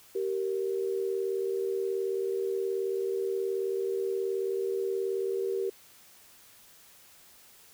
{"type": "tone pair together", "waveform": "sine", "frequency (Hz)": [387.5, 466.2], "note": ["G4", "A#4"], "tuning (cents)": [-20, 0], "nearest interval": "minor third", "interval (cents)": 320, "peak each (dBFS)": [-29, -33], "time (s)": [0.15, 5.7], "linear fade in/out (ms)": 5, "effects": ["white hiss -56 dBFS RMS until 7.73 s"]}